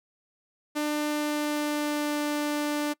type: tone with pitch glide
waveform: sawtooth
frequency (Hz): 298.6 to 295.5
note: D4 to D4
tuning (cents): +29 to +11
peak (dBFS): -22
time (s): 0.75-2.94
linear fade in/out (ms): 20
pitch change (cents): -18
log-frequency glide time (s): 1.07-2.19
effects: noise-tail reverb RT60 0.1 s tail -23 dB re dry